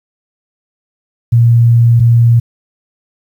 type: tone pair in turn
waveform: sine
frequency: 117.5 / 117.5 Hz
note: A#2 / A#2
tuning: +14 / +14 cents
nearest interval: unison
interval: 0 cents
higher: neither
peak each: -4 dBFS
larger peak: neither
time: 1.32-2 / 2-2.4 s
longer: first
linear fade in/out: 10 ms
effects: 7-bit